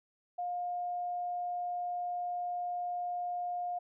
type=tone; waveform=sine; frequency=710 Hz; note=F5; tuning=28 cents sharp; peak=-33 dBFS; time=0.38-3.79 s; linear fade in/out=10 ms; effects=none